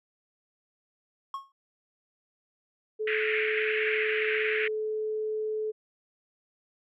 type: tone with exponential decay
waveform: triangle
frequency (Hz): 1091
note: C#6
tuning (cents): -28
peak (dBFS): -27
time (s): 1.34-1.52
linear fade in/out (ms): 2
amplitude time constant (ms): 38
type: tone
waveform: sine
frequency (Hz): 431.8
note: A4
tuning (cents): -33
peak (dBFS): -28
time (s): 2.99-5.72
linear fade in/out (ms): 20
type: band-pass noise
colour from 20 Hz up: white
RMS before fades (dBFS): -30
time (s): 3.07-4.68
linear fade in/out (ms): 5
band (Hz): 1600 to 2500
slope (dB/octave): 48
effects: none